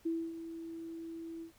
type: tone with ADSR envelope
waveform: sine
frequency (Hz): 329.6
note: E4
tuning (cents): 0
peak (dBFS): -30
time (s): 0.05-1.52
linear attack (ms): 12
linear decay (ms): 260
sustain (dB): -11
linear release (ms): 100
effects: pink hiss -65 dBFS RMS until 1.58 s